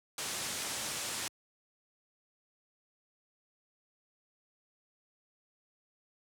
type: low-pass noise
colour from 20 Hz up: white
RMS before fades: -38 dBFS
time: 0.18-1.28 s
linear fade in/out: 2 ms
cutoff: 9800 Hz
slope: 24 dB/octave
effects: high-pass 80 Hz 12 dB/octave